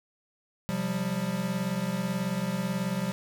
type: chord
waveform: square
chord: C suspended fourth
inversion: none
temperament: equal with one note detuned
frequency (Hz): 130.81 / 177.67 / 196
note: C3 / F3 / G3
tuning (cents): 0 / +30 / 0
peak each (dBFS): -37 / -32 / -32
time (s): 0.69-3.12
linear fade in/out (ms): 0
effects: none